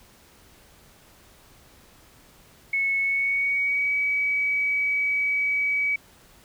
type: tone with pitch glide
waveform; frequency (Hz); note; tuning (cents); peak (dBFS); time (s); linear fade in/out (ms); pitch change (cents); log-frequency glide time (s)
sine; 2200 to 2275; C#7 to C#7; -14 to +44; -21; 2.73-5.96; 5; +58; 2.99-3.93
effects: pink hiss -54 dBFS RMS until 6.44 s